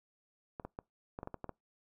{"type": "clicks", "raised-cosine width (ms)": 1, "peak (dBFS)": -27, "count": 9, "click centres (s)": [0.598, 0.65, 0.789, 1.189, 1.231, 1.274, 1.343, 1.443, 1.493], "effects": ["noise-tail reverb RT60 0.2 s tail -25 dB re dry"]}